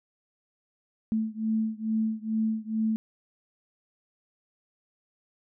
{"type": "beating tone pair", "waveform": "sine", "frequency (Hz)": [219.1, 221.4], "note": ["A3", "A3"], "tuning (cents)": [-7, 11], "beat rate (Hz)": 2.3, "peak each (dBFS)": [-28, -29], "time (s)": [1.12, 2.96], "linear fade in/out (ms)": 0, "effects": []}